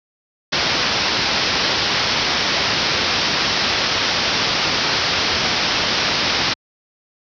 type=low-pass noise; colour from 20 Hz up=white; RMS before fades=-19 dBFS; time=0.52-6.54 s; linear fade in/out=10 ms; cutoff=5600 Hz; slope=96 dB/octave; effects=high-pass 60 Hz 12 dB/octave